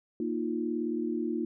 sine chord, Bb suspended fourth, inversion none, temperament just, 233.1 / 310.8 / 349.6 Hz, Bb3 / Eb4 / F4, 0 / -2 / +2 cents, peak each -33 dBFS, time 0.2-1.45 s, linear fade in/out 2 ms, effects none

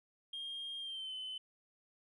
sine tone with pitch glide, 3221 to 3040 Hz, G7 to F#7, +46 to +46 cents, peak -39 dBFS, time 0.33-1.38 s, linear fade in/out 5 ms, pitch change -100 cents, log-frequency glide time 0.79-1.14 s, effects tanh soft clip ceiling -38 dBFS

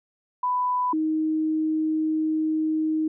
sine tone pair in turn, 995 / 313.4 Hz, B5 / D#4, +13 / +13 cents, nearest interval octave + minor sixth, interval 2000 cents, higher first, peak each -21 dBFS, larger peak neither, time 0.43-0.93 / 0.93-3.08 s, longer second, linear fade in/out 5 ms, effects none

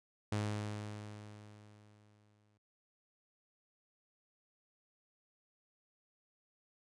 sawtooth tone with exponential decay, 105.1 Hz, G#2, 21 cents sharp, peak -29 dBFS, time 0.32-2.58 s, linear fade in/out 5 ms, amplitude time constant 490 ms, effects resampled to 22050 Hz

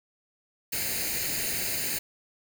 white noise with comb filter, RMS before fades -30 dBFS, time 0.72-1.99 s, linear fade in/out 10 ms, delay 0.44 ms, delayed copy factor +0.7, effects none

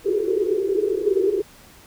white band-pass noise, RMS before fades -21 dBFS, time 0.04-1.42 s, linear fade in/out 10 ms, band 360 to 430 Hz, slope 96 dB/octave, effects pink hiss -48 dBFS RMS until 1.86 s

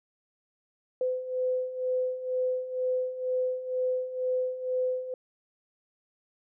sine beating tone pair, 507 / 509.1 Hz, B4 / C5, +45 / -47 cents, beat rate 2.1 Hz, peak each -33 / -28 dBFS, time 1.01-5.14 s, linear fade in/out 2 ms, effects none

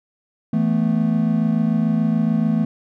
triangle chord, E suspended fourth, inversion none, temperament equal, 164.81 / 220 / 246.9 Hz, E3 / A3 / B3, 0 / 0 / 0 cents, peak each -19 / -16 / -22 dBFS, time 0.53-2.65 s, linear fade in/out 5 ms, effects none

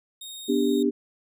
sawtooth tone, 3715 Hz, A#7, 7 cents flat, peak -34 dBFS, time 0.21-0.83 s, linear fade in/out 5 ms
sine chord, G major, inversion first, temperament equal with one note detuned, 246.9 / 293.7 / 396.8 Hz, B3 / D4 / G4, 0 / 0 / +21 cents, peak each -24 dBFS, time 0.48-0.91 s, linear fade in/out 20 ms
effects none

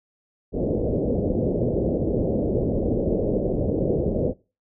white low-pass noise, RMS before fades -23 dBFS, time 0.52-4.34 s, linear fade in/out 50 ms, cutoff 560 Hz, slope 48 dB/octave, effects noise-tail reverb RT60 0.3 s tail -21 dB re dry

